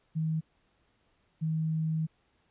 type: tone pair in turn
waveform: sine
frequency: 158.9 / 158.9 Hz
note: D#3 / D#3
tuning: +37 / +37 cents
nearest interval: unison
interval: 0 cents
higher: neither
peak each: -27 dBFS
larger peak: neither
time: 0.15-0.41 / 1.41-2.07 s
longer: second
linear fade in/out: 20 ms
effects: pink hiss -71 dBFS RMS until 2.5 s + resampled to 8000 Hz